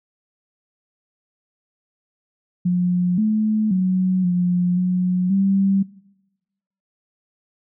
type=tone with pitch steps; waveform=sine; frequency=178.6 / 215.6 / 185.4 / 178 / 181.6 / 195 Hz; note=F3 / A3 / F#3 / F3 / F#3 / G3; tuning=+39 / -35 / +4 / +33 / -32 / -9 cents; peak=-15 dBFS; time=2.65-5.83 s; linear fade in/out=10 ms; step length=530 ms; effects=noise-tail reverb RT60 1.0 s tail -21 dB re dry

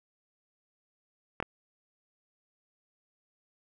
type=clicks; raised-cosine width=0.5 ms; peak=-16 dBFS; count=2; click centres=1.402 / 1.426 s; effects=none

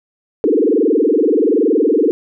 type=tone with frequency modulation; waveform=sine; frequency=376.8 Hz; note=F#4; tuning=32 cents sharp; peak=-10 dBFS; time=0.44-2.11 s; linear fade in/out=0 ms; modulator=21.2 Hz; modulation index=4.7; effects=none

